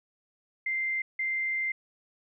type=tone bursts at uneven times; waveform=sine; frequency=2089 Hz; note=C7; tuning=3 cents flat; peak=-27 dBFS; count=2; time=0.66-1.02 / 1.19-1.72 s; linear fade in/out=5 ms; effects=none

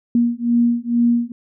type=beating tone pair; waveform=sine; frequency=236.1 / 238.3 Hz; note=A#3 / A#3; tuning=+22 / +38 cents; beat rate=2.2 Hz; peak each=-17 dBFS; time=0.15-1.32 s; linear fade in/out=2 ms; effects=none

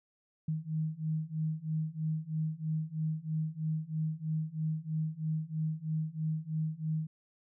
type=beating tone pair; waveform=sine; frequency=155.56 / 158.66 Hz; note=D#3 / D#3; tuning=0 / +34 cents; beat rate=3.1 Hz; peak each=-35 / -34 dBFS; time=0.48-7.07 s; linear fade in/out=5 ms; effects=none

